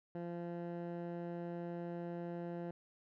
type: tone with low-pass filter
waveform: 15% pulse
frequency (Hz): 172.3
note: F3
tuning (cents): -23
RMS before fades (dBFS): -43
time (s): 0.15-2.71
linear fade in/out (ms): 2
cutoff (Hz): 1100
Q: 0.52
effects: none